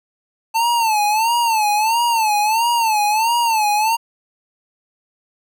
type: tone with vibrato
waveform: square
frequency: 888 Hz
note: A5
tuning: 16 cents sharp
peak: -15 dBFS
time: 0.54-3.97 s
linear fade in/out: 20 ms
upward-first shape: sine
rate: 1.5 Hz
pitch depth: 120 cents each way
effects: none